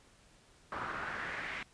brown noise with band-pass filter sweep, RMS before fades -40 dBFS, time 0.72-1.63 s, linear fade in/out 2 ms, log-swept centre 1200 to 2200 Hz, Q 2.9, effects pink hiss -63 dBFS RMS until 1.73 s + resampled to 22050 Hz

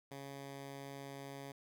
10% pulse tone, 138.59 Hz, C#3, in tune, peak -38 dBFS, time 0.11-1.52 s, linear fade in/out 5 ms, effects none

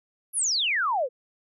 sine exponential sweep, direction down, 11660 to 466.2 Hz, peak -22 dBFS, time 0.33-1.09 s, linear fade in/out 50 ms, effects none

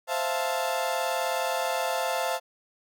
35% pulse chord, F major seventh, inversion second, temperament equal, 523.3 / 659.3 / 698.5 / 880 Hz, C5 / E5 / F5 / A5, 0 / 0 / 0 / 0 cents, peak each -30 dBFS, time 0.07-2.4 s, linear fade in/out 50 ms, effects none

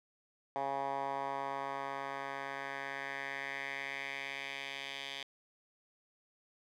10% pulse tone with band-pass filter sweep, 137.8 Hz, C#3, 10 cents flat, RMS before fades -40 dBFS, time 0.56-5.23 s, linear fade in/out 0 ms, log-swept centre 830 to 3100 Hz, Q 2.7, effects none

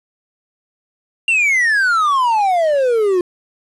triangle exponential sweep, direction down, 2794 to 349.2 Hz, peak -10 dBFS, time 1.28-3.21 s, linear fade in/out 2 ms, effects resampled to 24000 Hz + 7-bit

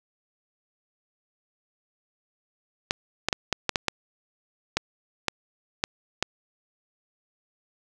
clicks, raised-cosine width 0.2 ms, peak -5 dBFS, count 11, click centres 2.909 / 3.286 / 3.328 / 3.527 / 3.693 / 3.758 / 3.883 / 4.77 / 5.283 / 5.839 / 6.226 s, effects none

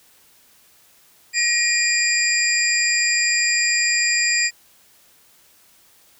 sine tone cluster, 1889 / 2408 / 4865 / 7370 Hz, A#6 / D7 / D#8 / A#8, +22 / +43 / -40 / -21 cents, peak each -22 dBFS, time 1.33-4.51 s, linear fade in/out 50 ms, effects white hiss -54 dBFS RMS until 6.19 s

